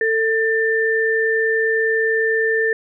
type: tone pair together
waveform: sine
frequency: 446.3 / 1785.2 Hz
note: A4 / A6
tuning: +25 / +25 cents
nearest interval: 2 octaves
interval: 2400 cents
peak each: -18 dBFS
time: 0.01-2.73 s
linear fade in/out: 2 ms
effects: none